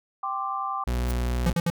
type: chord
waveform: sine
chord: G suspended fourth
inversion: none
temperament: just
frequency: 784 / 1045.3 / 1176 Hz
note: G5 / C6 / D6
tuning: 0 / -2 / +2 cents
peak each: -32 / -33 / -29 dBFS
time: 0.23-0.84 s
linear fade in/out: 5 ms
type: tone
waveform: 40% pulse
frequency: 60.8 Hz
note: B1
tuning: 26 cents flat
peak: -23 dBFS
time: 0.87-1.53 s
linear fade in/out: 5 ms
type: noise with exponential growth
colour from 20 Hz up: blue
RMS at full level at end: -34 dBFS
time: 1.02-1.11 s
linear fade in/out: 0 ms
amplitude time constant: 18 ms
type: tone bursts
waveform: square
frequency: 170 Hz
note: F3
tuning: 46 cents flat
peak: -22 dBFS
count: 3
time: 1.46-1.701 s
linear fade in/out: 2 ms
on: 39 ms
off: 62 ms
effects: none

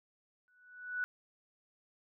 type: tone with exponential growth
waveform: sine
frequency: 1480 Hz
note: F#6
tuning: in tune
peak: -30 dBFS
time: 0.48-1.04 s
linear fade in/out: 0 ms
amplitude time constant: 120 ms
effects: none

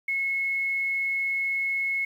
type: tone with quantisation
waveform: sine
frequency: 2182 Hz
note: C#7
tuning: 28 cents flat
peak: -24 dBFS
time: 0.08-2.05 s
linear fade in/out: 5 ms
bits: 9
effects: none

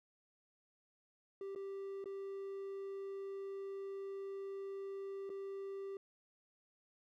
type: tone with dropouts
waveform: triangle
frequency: 392 Hz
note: G4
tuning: in tune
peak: -40 dBFS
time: 1.41-5.97 s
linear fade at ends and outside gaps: 2 ms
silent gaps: 1.55-1.559 / 2.042-2.057 / 5.294-5.3 s
effects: none

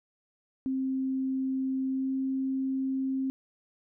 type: tone with pitch glide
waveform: sine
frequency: 264 to 265.7 Hz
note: C4 to C4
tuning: +16 to +27 cents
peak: -27 dBFS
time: 0.66-3.3 s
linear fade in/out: 0 ms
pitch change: +11 cents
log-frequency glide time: 1.88-2.12 s
effects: none

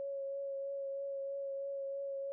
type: tone with vibrato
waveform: sine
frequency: 552 Hz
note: C#5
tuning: 7 cents flat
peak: -37 dBFS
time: 0-2.32 s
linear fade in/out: 0 ms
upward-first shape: triangle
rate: 3.1 Hz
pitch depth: 17 cents each way
effects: none

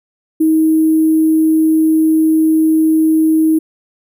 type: tone with sample-and-hold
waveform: sine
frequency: 316.5 Hz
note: D#4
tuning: 30 cents sharp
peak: -8 dBFS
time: 0.4-3.59 s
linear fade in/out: 10 ms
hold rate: 11025 Hz
effects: none

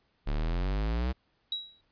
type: exponential sweep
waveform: square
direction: up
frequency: 35 to 65.41 Hz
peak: -28 dBFS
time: 0.26-1.13 s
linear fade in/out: 20 ms
type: tone with exponential decay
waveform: sine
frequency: 3870 Hz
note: B7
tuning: 36 cents flat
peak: -27 dBFS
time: 1.52-1.81 s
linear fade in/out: 2 ms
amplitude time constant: 62 ms
effects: pink hiss -72 dBFS RMS until 1.91 s + resampled to 11025 Hz

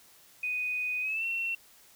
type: tone with pitch glide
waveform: sine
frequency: 2489 to 2714 Hz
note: D#7 to E7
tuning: 0 to +50 cents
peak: -29 dBFS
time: 0.43-1.55 s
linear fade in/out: 5 ms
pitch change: +150 cents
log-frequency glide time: 1.01-1.25 s
effects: white hiss -58 dBFS RMS until 1.95 s

